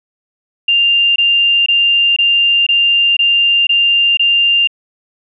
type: tone bursts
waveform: sine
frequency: 2794 Hz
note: F7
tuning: in tune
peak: -8 dBFS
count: 8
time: 0.68-4.674 s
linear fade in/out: 5 ms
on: 480 ms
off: 22 ms
effects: none